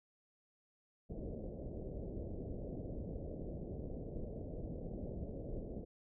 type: low-pass noise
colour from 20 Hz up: pink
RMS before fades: -44 dBFS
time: 1.09-5.85 s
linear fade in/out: 20 ms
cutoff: 610 Hz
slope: 48 dB/octave
effects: none